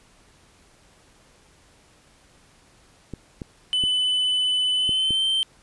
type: clicks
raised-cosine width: 3 ms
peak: -19 dBFS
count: 5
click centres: 3.137 / 3.418 / 3.838 / 4.893 / 5.107 s
type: tone with pitch glide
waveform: triangle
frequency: 3005 to 3118 Hz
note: F#7 to G7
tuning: +26 to -10 cents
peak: -18 dBFS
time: 3.73-5.43 s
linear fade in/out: 0 ms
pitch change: +64 cents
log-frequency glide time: 4.75-5.25 s
effects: pink hiss -56 dBFS RMS until 5.62 s + resampled to 24000 Hz